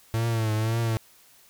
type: tone with vibrato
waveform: 45% pulse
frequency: 111.9 Hz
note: A2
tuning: 30 cents sharp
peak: -23 dBFS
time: 0.14-0.97 s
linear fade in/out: 0 ms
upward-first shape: triangle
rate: 1.9 Hz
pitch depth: 76 cents each way
effects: white hiss -56 dBFS RMS until 1.49 s